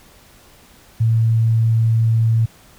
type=tone; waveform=sine; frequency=113.2 Hz; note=A2; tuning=50 cents sharp; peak=-12 dBFS; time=1-2.46 s; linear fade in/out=10 ms; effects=pink hiss -48 dBFS RMS until 2.78 s